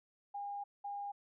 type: tone bursts at uneven times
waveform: sine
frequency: 810 Hz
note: G#5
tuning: 43 cents flat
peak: -39 dBFS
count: 2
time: 0.34-0.64 / 0.84-1.12 s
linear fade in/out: 10 ms
effects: none